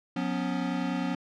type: chord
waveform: square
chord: F# suspended fourth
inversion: none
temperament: equal with one note detuned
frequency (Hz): 180.98 / 246.9 / 277.2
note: F#3 / B3 / C#4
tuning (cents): -38 / 0 / 0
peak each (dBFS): -33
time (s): 0.16-1.15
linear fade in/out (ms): 5
effects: low-pass 4000 Hz 12 dB/octave